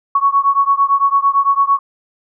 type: beating tone pair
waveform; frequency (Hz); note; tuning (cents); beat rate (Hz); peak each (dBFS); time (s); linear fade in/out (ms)
sine; 1108.7 / 1117.6; C#6 / C#6; 0 / +14; 8.9; -13 / -14; 0.15-1.79; 5
effects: none